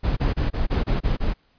brown noise bursts, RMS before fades -21 dBFS, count 8, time 0.03-1.339 s, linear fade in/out 20 ms, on 140 ms, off 27 ms, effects pink hiss -63 dBFS RMS until 1.58 s + resampled to 11025 Hz

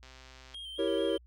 click train, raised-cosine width 0.2 ms, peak -35 dBFS, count 68, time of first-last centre 0.03-0.545 s, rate 130 Hz
triangle tone with vibrato, 3182 Hz, G7, 25 cents sharp, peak -39 dBFS, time 0.54-1.18 s, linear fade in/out 5 ms, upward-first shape square, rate 4.5 Hz, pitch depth 31 cents each way
triangle chord, E diminished seventh, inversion none, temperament equal, 329.6 / 392 / 466.2 / 554.4 Hz, E4 / G4 / Bb4 / Db5, 0 / 0 / 0 / 0 cents, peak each -31 dBFS, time 0.78-1.18 s, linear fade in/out 20 ms
effects added 60 Hz sine -54 dBFS peak until 1.26 s

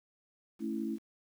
sine chord, A major, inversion none, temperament equal, 220 / 277.2 / 329.6 Hz, A3 / C#4 / E4, 0 / 0 / 0 cents, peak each -36 / -39 / -37 dBFS, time 0.59-0.99 s, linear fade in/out 50 ms, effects 10-bit

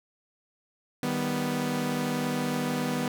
sawtooth chord, Eb augmented, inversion none, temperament equal, 155.56 / 196 / 246.9 Hz, Eb3 / G3 / B3, 0 / 0 / 0 cents, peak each -29 / -30 / -25 dBFS, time 1.03-3.08 s, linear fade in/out 2 ms, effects none

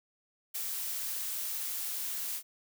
blue noise with ADSR envelope, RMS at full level -34 dBFS, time 0.54-2.43 s, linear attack 16 ms, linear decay 6 ms, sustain -2 dB, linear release 72 ms, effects none

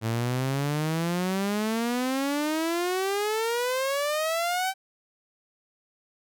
sawtooth exponential sweep, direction up, 110 to 776 Hz, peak -21 dBFS, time 0.01-4.74 s, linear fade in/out 50 ms, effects none

